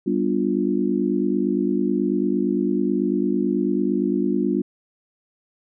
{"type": "chord", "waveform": "sine", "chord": "G dominant seventh", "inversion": "none", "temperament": "just", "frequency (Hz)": [196, 245, 294, 352.8], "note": ["G3", "B3", "D4", "F4"], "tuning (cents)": [0, -14, 2, 18], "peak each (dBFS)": -24, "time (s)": [0.06, 4.62], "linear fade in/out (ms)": 10, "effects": []}